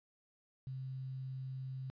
sine tone with quantisation, 131.5 Hz, C3, 9 cents sharp, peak -40 dBFS, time 0.67-1.9 s, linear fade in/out 0 ms, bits 11, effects resampled to 11025 Hz

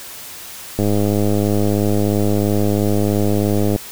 click train, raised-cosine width 2 ms, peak -5 dBFS, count 307, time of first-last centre 0.79-3.761 s, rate 103 Hz, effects white hiss -34 dBFS RMS until 3.91 s

